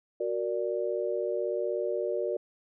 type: chord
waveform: sine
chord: Gb augmented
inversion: none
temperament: equal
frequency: 370 / 466.2 / 587.3 Hz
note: Gb4 / Bb4 / D5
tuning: 0 / 0 / 0 cents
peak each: -32 dBFS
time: 0.2-2.37 s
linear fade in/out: 5 ms
effects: none